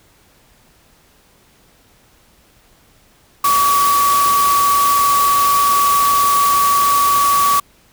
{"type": "tone in noise", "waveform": "sine", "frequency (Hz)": 1137, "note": "C#6", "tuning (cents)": 44, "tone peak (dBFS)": -11, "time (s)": [3.44, 7.6], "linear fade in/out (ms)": 5, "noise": "white", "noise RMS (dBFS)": -21, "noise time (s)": [3.44, 7.6], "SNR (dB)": 7, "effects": ["pink hiss -52 dBFS RMS until 7.92 s"]}